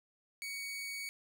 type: tone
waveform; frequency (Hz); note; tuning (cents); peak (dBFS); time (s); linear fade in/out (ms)
sawtooth; 2242; C#7; +19; -36; 0.42-1.09; 0
effects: none